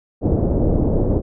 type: low-pass noise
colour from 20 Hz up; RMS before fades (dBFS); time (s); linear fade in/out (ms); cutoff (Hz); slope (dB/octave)
pink; -17; 0.21-1.22; 50; 560; 24
effects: none